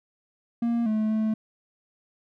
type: tone with pitch steps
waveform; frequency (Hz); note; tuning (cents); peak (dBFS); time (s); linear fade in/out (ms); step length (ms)
triangle; 234.4 / 216.3 / 218.1; A#3 / A3 / A3; +10 / -29 / -15; -20; 0.62-1.34; 5; 240
effects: none